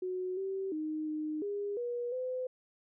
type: tone with pitch steps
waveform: sine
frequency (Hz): 368 / 385.6 / 309.7 / 307.1 / 406.9 / 482 / 509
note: F#4 / G4 / D#4 / D#4 / G#4 / B4 / C5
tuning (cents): -9 / -28 / -8 / -23 / -35 / -42 / -48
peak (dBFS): -33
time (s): 0.02-2.47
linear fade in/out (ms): 5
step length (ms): 350
effects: none